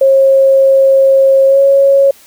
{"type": "tone with pitch glide", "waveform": "sine", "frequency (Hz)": [540, 551], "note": ["C#5", "C#5"], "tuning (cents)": [-45, -11], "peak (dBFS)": -4, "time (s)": [0.01, 2.11], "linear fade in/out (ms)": 5, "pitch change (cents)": 34, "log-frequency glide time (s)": [1.47, 1.59], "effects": ["white hiss -42 dBFS RMS until 2.26 s"]}